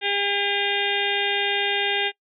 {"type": "harmonic tone", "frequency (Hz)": 403.2, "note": "G4", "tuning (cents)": 49, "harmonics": [1, 2, 4, 5, 6, 7, 8, 9], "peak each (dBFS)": [-29, -29, -29, -29, -29, -29, -29, -29], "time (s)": [0.01, 2.12], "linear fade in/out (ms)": 50, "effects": ["noise-tail reverb RT60 0.1 s tail -22 dB re dry"]}